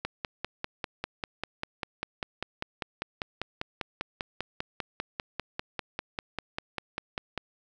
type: click train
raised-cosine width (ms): 0.3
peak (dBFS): -15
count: 38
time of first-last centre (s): 0.05-7.377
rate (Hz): 5.05
effects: none